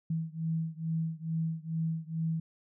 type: beating tone pair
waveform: sine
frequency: 161.2 / 163.5 Hz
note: E3 / E3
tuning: -38 / -14 cents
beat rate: 2.3 Hz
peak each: -33 / -34 dBFS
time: 0.1-2.4 s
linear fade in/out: 5 ms
effects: none